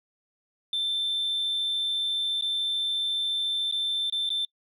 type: tone with dropouts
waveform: sine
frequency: 3553 Hz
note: A7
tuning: 16 cents sharp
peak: -23 dBFS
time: 0.73-4.45 s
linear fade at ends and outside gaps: 2 ms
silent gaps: 2.411-2.422 / 3.713-3.723 / 4.099-4.124 / 4.292-4.302 s
effects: noise-tail reverb RT60 0.1 s tail -26 dB re dry + tanh soft clip ceiling -23 dBFS